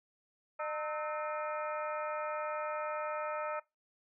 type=harmonic tone with a mistuned harmonic; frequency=303.2 Hz; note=D#4; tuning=45 cents flat; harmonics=2 / 3 / 4 / 5 / 6 / 7 / 8; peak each=-38 / -41 / -39 / -50 / -50 / -53 / -49 dBFS; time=0.59-3.6 s; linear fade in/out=10 ms; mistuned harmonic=4; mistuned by=+110 cents; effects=noise-tail reverb RT60 0.2 s tail -20 dB re dry